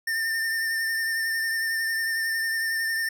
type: tone with vibrato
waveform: square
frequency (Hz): 1804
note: A6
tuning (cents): +43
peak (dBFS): -25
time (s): 0.07-3.09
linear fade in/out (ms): 5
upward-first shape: triangle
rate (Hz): 11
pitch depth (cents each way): 28
effects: none

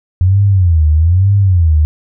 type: tone with vibrato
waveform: sine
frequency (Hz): 87.7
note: F2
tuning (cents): +8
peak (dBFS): -6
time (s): 0.21-1.85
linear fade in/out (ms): 0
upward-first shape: sine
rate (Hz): 1.1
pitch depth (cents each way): 240
effects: none

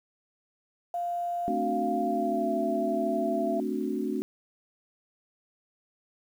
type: tone with pitch glide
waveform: sine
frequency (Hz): 698 to 671.1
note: F5 to E5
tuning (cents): -1 to +31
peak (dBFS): -28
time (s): 0.94-3.6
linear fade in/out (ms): 2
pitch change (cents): -68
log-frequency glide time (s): 1.98-2.57
type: chord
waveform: sine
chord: D dominant seventh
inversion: second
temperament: equal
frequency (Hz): 220 / 261.6 / 293.7 / 370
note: A3 / C4 / D4 / F#4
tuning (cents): 0 / 0 / 0 / 0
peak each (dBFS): -33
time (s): 1.48-4.22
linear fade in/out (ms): 0
effects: 9-bit

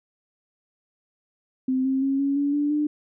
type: tone with pitch steps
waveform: sine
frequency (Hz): 259.7 / 265.8 / 272 / 278.3 / 284.8 / 291.5 / 298.3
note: C4 / C4 / C#4 / C#4 / C#4 / D4 / D4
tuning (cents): -13 / +27 / -33 / +7 / +47 / -13 / +27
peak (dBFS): -20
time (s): 1.68-2.87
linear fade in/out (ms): 5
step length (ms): 170
effects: none

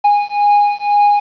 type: beating tone pair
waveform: triangle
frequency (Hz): 822 / 824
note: G#5 / G#5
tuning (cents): -18 / -14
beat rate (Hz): 2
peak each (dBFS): -11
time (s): 0.04-1.2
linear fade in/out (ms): 10
effects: resampled to 11025 Hz + 7-bit

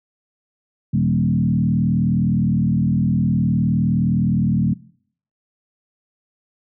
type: tone with frequency modulation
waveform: sine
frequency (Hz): 171.4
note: F3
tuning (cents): -32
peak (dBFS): -14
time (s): 0.93-4.74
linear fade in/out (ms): 10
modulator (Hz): 39.5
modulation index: 1.6
effects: noise-tail reverb RT60 0.6 s tail -21 dB re dry + high-pass 80 Hz 12 dB/octave

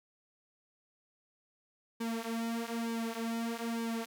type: tone with flanger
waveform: sawtooth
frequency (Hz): 229.8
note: A#3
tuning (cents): -25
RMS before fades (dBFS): -36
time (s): 2-4.06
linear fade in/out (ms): 10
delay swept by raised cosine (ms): 1.5 to 6.9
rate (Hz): 1.1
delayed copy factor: -0.85
effects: none

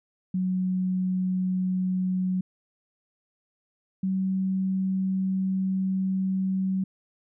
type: tone pair in turn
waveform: sine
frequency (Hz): 185 / 189.65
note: F#3 / F#3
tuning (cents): 0 / +43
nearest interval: unison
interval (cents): 43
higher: second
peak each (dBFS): -23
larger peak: neither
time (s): 0.34-2.41 / 4.03-6.84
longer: second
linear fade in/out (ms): 5
effects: none

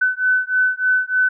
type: beating tone pair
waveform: sine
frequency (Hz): 1507 / 1510.3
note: F#6 / F#6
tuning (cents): +31 / +35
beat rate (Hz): 3.3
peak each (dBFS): -18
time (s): 0.01-1.29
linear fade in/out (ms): 10
effects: none

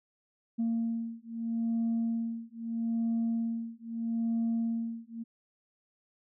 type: beating tone pair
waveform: sine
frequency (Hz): 229 / 229.78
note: A#3 / A#3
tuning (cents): -31 / -25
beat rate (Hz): 0.78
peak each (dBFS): -31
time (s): 0.58-5.24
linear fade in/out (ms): 20
effects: tanh soft clip ceiling -24 dBFS

